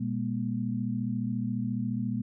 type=tone cluster; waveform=sine; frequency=120.4 / 204.7 / 239.1 Hz; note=B2 / G#3 / A#3; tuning=-44 / -25 / +44 cents; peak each=-33 / -32 / -32 dBFS; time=0-2.22 s; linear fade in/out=10 ms; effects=none